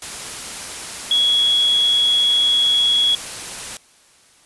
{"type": "tone in noise", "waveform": "sine", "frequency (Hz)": 3346, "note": "G#7", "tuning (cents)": 12, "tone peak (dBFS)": -13, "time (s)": [1.11, 3.15], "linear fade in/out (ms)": 2, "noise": "white", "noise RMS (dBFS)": -30, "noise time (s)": [0.02, 3.77], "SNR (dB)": 14, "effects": ["white hiss -52 dBFS RMS until 4.45 s", "resampled to 24000 Hz"]}